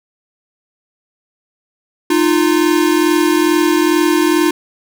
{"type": "tone pair together", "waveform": "square", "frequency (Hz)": [306.9, 349.2], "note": ["D#4", "F4"], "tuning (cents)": [-24, 0], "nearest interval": "major second", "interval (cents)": 224, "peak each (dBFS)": -14, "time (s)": [2.1, 4.51], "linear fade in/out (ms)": 5, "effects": []}